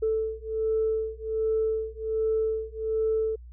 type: beating tone pair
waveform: sine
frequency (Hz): 440 / 441.3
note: A4 / A4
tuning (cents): 0 / +5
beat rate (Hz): 1.3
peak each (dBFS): -27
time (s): 0.02-3.36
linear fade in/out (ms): 10
effects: tanh soft clip ceiling -17 dBFS + added 60 Hz sine -42 dBFS peak until 3.52 s